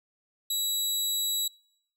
20% pulse tone, 3900 Hz, B7, 23 cents flat, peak -21 dBFS, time 0.5-1.48 s, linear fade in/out 5 ms, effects noise-tail reverb RT60 0.7 s tail -25 dB re dry

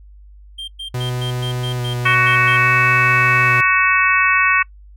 triangle tone bursts, 3176 Hz, G7, 22 cents sharp, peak -24 dBFS, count 10, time 0.58-2.57 s, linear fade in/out 10 ms, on 100 ms, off 110 ms
45% pulse tone with vibrato, 123.47 Hz, B2, in tune, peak -20 dBFS, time 0.94-3.61 s, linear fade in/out 5 ms, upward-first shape square, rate 0.59 Hz, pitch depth 13 cents each way
harmonic tone, 373 Hz, F#4, 14 cents sharp, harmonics 3 / 4 / 5 / 6 / 7, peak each -17 / -18 / -19 / -19 / -18 dBFS, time 2.05-4.63 s, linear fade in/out 10 ms
effects noise-tail reverb RT60 0.1 s tail -24 dB re dry + added 50 Hz sine -39 dBFS peak until 4.96 s

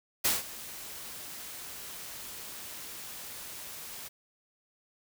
white noise with ADSR envelope, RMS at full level -25 dBFS, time 0.24-4.09 s, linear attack 14 ms, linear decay 170 ms, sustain -18 dB, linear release 18 ms, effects none

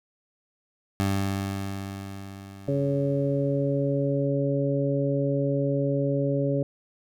20% pulse tone with exponential decay, 98 Hz, G2, in tune, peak -17 dBFS, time 1-4.27 s, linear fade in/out 0 ms, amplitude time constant 710 ms
harmonic tone, 140 Hz, C#3, 18 cents sharp, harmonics 1 / 2 / 3 / 4, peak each -26 / -28 / -30 / -28 dBFS, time 2.68-6.63 s, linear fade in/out 2 ms
effects none

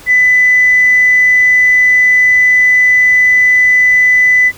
sine tone, 1999 Hz, B6, 20 cents sharp, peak -4 dBFS, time 0.06-4.52 s, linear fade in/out 50 ms, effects tanh soft clip ceiling 0 dBFS + pink hiss -36 dBFS RMS until 4.57 s

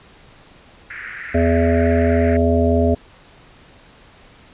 white band-pass noise, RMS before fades -32 dBFS, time 0.9-2.37 s, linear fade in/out 5 ms, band 1500 to 2100 Hz, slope 48 dB/octave
harmonic tone, 83.4 Hz, E2, 21 cents sharp, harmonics 1 / 3 / 5 / 7 / 8, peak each -17 / -18 / -20 / -22 / -21 dBFS, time 1.34-2.95 s, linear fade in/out 10 ms
effects pink hiss -47 dBFS RMS until 4.53 s + resampled to 8000 Hz

